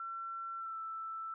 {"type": "tone with pitch glide", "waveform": "sine", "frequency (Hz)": [1350, 1325.3], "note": ["E6", "E6"], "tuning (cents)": [41, 9], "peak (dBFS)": -39, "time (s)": [0, 1.34], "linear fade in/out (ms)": 2, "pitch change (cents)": -32, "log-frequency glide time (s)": [0.57, 0.79], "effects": []}